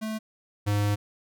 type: tone pair in turn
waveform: square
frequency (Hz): 218.2 / 102.98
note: A3 / G#2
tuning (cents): -14 / -14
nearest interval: octave + minor second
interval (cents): 1300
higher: first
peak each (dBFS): -30 / -23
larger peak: second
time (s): 0.01-0.19 / 0.66-0.96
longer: second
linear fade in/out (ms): 20
effects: none